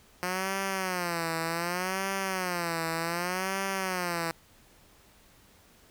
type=tone with vibrato; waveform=5% pulse; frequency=178.4 Hz; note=F3; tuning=37 cents sharp; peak=-18 dBFS; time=0.23-4.31 s; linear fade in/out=0 ms; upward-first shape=sine; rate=0.66 Hz; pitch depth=150 cents each way; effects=pink hiss -59 dBFS RMS until 5.9 s